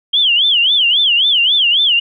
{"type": "tone with vibrato", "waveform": "sine", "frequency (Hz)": 3136, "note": "G7", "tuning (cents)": 0, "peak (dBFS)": -9, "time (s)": [0.13, 2], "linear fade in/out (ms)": 10, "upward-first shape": "sine", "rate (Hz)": 3.7, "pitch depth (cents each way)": 220, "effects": []}